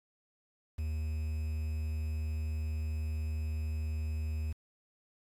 triangle tone with quantisation, 77.78 Hz, D#2, in tune, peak -30 dBFS, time 0.78-4.53 s, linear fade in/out 10 ms, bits 9, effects AAC 64 kbps

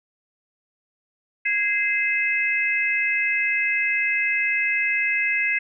sine tone cluster, 1654 / 2076 / 2582 Hz, G#6 / C7 / E7, -8 / -14 / -37 cents, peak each -27 / -22 / -24 dBFS, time 1.45-5.59 s, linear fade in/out 10 ms, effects none

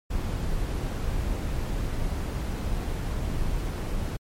brown noise, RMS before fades -28 dBFS, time 0.1-4.17 s, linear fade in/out 10 ms, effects MP3 64 kbps

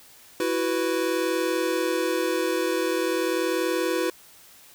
square chord, E suspended second, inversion none, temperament equal, 329.6 / 370 / 493.9 Hz, E4 / F#4 / B4, 0 / 0 / 0 cents, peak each -28 dBFS, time 0.4-4.1 s, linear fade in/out 2 ms, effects white hiss -51 dBFS RMS until 4.74 s

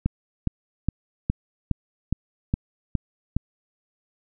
click train, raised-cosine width 5 ms, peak -9 dBFS, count 9, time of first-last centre 0.06-3.366 s, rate 2.42 Hz, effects none

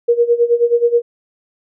sine tone with tremolo, 473.7 Hz, A#4, 28 cents sharp, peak -7 dBFS, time 0.08-1.02 s, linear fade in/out 10 ms, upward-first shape sine, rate 9.4 Hz, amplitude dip 85%, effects none

